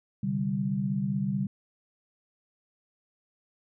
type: chord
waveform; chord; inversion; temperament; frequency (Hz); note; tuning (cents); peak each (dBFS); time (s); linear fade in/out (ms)
sine; C suspended second; none; equal; 130.81 / 146.83 / 196; C3 / D3 / G3; 0 / 0 / 0; -33 / -32 / -28; 0.23-1.47; 5
effects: none